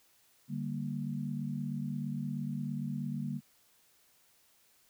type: chord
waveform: sine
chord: G minor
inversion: second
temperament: equal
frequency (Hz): 146.83 / 196 / 233.1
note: D3 / G3 / Bb3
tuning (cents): 0 / 0 / 0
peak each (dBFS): -37 / -39 / -38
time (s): 0.48-3.41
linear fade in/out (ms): 50
effects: white hiss -67 dBFS RMS until 4.89 s